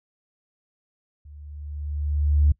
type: tone with level ramp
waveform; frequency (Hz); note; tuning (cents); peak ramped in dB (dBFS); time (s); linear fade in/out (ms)
sine; 73.6; D2; +4; -42 to -12; 1.25-2.52; 5
effects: noise-tail reverb RT60 0.1 s tail -24 dB re dry + tanh soft clip ceiling -9 dBFS